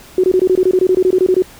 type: tone bursts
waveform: sine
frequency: 370 Hz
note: F#4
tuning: in tune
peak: -8 dBFS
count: 16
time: 0.18-1.422 s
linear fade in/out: 2 ms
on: 57 ms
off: 22 ms
effects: pink hiss -40 dBFS RMS until 1.59 s